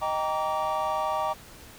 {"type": "chord", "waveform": "triangle", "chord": "Eb major seventh", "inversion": "none", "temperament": "equal with one note detuned", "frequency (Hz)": [622.3, 784, 932.3, 1153.1], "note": ["Eb5", "G5", "Bb5", "D6"], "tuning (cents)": [0, 0, 0, -32], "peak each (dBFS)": -29, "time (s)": [0.01, 1.34], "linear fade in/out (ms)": 20, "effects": ["pink hiss -48 dBFS RMS until 1.78 s"]}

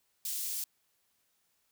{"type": "high-pass noise", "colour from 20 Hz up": "white", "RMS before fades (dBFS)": -36, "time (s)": [0.25, 0.64], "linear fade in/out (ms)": 2, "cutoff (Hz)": 4900, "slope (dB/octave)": 12, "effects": ["white hiss -75 dBFS RMS until 1.71 s"]}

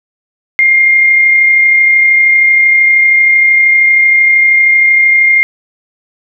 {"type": "tone with amplitude modulation", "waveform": "sine", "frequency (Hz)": 2118, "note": "C7", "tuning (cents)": 21, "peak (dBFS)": -3, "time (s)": [0.59, 5.43], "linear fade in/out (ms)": 0, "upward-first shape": "sine", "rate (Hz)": 32.9, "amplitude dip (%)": 25, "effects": []}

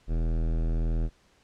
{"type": "tone with hard clipping", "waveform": "sine", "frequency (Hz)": 40.76, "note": "E1", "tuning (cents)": -19, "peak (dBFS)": -26, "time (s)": [0.07, 1.1], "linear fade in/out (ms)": 50, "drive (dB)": 18, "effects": ["pink hiss -63 dBFS RMS until 1.43 s", "low-pass 7000 Hz 12 dB/octave"]}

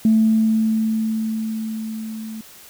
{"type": "tone with level ramp", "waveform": "sine", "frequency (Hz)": 220.5, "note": "A3", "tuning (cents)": 4, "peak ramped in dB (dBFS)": [-10, -29], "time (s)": [0.05, 2.41], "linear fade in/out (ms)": 2, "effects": ["tanh soft clip ceiling -6 dBFS", "white hiss -44 dBFS RMS until 2.69 s"]}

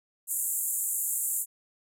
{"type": "band-pass noise", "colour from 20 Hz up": "pink", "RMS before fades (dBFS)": -30, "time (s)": [0.27, 1.46], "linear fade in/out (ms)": 50, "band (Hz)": [7100, 15000], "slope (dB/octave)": 96, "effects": []}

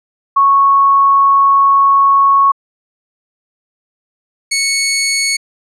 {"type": "tone pair in turn", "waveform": ["sine", "15% pulse"], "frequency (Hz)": [1105, 2210], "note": ["C#6", "C#7"], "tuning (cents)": [-6, -6], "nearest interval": "octave", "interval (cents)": 1200, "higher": "second", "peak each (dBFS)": -6, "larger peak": "neither", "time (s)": [[0.36, 2.52], [4.51, 5.37]], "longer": "first", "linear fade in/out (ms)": 10, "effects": ["low-pass 11000 Hz 12 dB/octave"]}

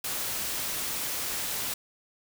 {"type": "noise", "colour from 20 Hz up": "white", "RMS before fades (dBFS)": -32, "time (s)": [0.04, 1.74], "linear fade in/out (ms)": 5, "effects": []}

